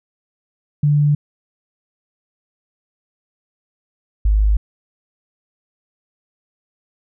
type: tone pair in turn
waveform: sine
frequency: 146.83 / 51.91 Hz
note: D3 / G#1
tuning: 0 / 0 cents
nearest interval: octave + tritone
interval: 1800 cents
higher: first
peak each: -11 dBFS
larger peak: neither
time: 0.83-1.15 / 4.25-4.57 s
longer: neither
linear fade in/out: 5 ms
effects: none